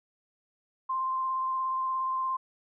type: tone with vibrato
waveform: sine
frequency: 1046.5 Hz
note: C6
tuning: in tune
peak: -27 dBFS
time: 0.89-2.37 s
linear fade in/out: 10 ms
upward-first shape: sine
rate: 17 Hz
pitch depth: 12 cents each way
effects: none